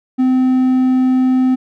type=tone; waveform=triangle; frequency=257.2 Hz; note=C4; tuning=30 cents flat; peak=-8 dBFS; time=0.18-1.56 s; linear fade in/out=20 ms; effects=none